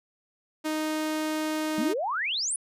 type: tone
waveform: sawtooth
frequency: 310.3 Hz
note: D#4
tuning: 5 cents flat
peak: -23 dBFS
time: 0.64-1.94 s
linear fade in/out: 20 ms
type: exponential sweep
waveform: sine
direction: up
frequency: 199.4 to 10270 Hz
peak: -26 dBFS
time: 1.78-2.56 s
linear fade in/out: 2 ms
effects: resampled to 32000 Hz